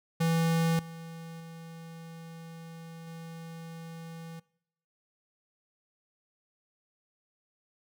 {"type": "tone with level steps", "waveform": "square", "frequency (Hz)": 164.81, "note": "E3", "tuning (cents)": 0, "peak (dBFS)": [-25, -42, -44, -42], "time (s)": [0.2, 4.4], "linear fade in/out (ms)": 10, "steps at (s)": [0.79, 1.4, 3.07], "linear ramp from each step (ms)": 2, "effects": ["noise-tail reverb RT60 0.7 s tail -23 dB re dry"]}